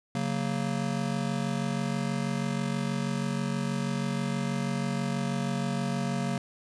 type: chord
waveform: square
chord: F# major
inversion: second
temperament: just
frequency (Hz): 138.75 / 185 / 231.2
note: C#3 / F#3 / A#3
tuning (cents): +2 / 0 / -14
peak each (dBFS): -33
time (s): 0.15-6.38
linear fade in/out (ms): 2
effects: resampled to 22050 Hz